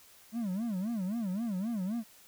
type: tone with vibrato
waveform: triangle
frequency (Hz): 207.7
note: G#3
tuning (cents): 0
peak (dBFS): -29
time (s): 0.32-2.04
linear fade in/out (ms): 50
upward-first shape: sine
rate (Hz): 3.8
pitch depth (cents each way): 240
effects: white hiss -58 dBFS RMS until 2.27 s